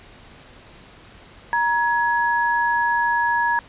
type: tone pair together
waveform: sine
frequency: 944 / 1678.7 Hz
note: A#5 / G#6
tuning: +22 / +18 cents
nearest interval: minor seventh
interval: 996 cents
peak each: -19 / -21 dBFS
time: 1.53-3.59 s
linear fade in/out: 0 ms
effects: pink hiss -46 dBFS RMS until 3.68 s + resampled to 8000 Hz